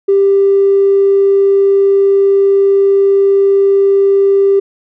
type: tone with tanh clipping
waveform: triangle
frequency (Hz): 394.7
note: G4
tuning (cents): +12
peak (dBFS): -6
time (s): 0.08-4.6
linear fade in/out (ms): 10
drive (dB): 4
effects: none